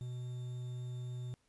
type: tone with quantisation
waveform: triangle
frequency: 124.2 Hz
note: B2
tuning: 10 cents sharp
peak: -37 dBFS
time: 0.01-1.34 s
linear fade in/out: 0 ms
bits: 10
effects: pink hiss -75 dBFS RMS until 1.48 s + resampled to 24000 Hz